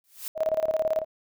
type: noise with exponential growth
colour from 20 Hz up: blue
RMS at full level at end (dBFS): -31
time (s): 0.04-0.28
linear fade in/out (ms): 1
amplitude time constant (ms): 52
type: tone with tremolo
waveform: sine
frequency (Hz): 633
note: D#5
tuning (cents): +30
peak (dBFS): -20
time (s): 0.35-1.05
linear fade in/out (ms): 50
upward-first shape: square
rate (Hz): 18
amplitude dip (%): 80
effects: none